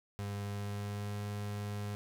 35% pulse tone with pitch glide, 101.2 to 102.91 Hz, G#2 to G#2, -44 to -15 cents, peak -35 dBFS, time 0.19-1.95 s, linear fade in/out 0 ms, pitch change +29 cents, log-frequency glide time 0.36-1.2 s, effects none

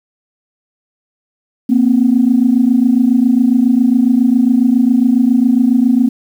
sine tone pair together, 234.3 / 261.6 Hz, A#3 / C4, +9 / 0 cents, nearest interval major second, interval 191 cents, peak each -10 dBFS, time 1.69-6.09 s, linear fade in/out 10 ms, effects tanh soft clip ceiling 0 dBFS + 7-bit

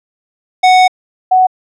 square / sine tone pair in turn, 740 / 743.6 Hz, F#5 / F#5, 0 / +8 cents, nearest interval unison, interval 8 cents, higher second, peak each -5 dBFS, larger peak neither, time 0.63-0.88 / 1.31-1.47 s, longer first, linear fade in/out 10 ms, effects low-pass 5000 Hz 12 dB/octave

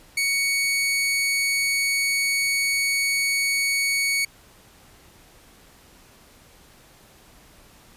sawtooth tone, 2230 Hz, C#7, 10 cents sharp, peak -17 dBFS, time 0.17-4.25 s, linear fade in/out 5 ms, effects pink hiss -52 dBFS RMS until 7.96 s + resampled to 32000 Hz

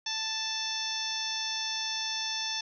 harmonic tone with a mistuned harmonic, 880 Hz, A5, in tune, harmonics 1 / 2 / 3 / 4 / 5 / 6 / 7, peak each -41 / -41 / -41 / -36 / -41 / -35 / -39 dBFS, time 0.06-2.61 s, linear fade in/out 5 ms, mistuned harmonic 6, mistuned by +31 cents, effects none

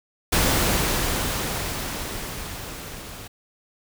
pink noise with level ramp, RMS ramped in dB -19 to -39 dBFS, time 0.32-3.28 s, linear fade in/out 10 ms, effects none

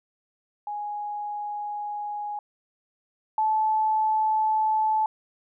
sine tone pair in turn, 830.6 / 868.6 Hz, G#5 / A5, 0 / -23 cents, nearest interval minor second, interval 77 cents, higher second, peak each -29 / -20 dBFS, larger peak second, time 0.67-2.39 / 3.38-5.06 s, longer first, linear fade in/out 2 ms, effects none

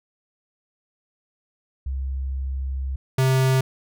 sine / square tone pair in turn, 66.6 / 131.44 Hz, C2 / C3, +31 / +8 cents, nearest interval octave, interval 1177 cents, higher second, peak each -24 / -17 dBFS, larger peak second, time 1.86-2.96 / 3.18-3.61 s, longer first, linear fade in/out 5 ms, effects none

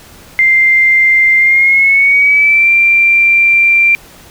sine tone with pitch glide, 2093 to 2363 Hz, C7 to D7, 0 to +10 cents, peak -5 dBFS, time 0.39-3.95 s, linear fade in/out 0 ms, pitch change +210 cents, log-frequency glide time 1.38-2.71 s, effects pink hiss -38 dBFS RMS until 4.3 s

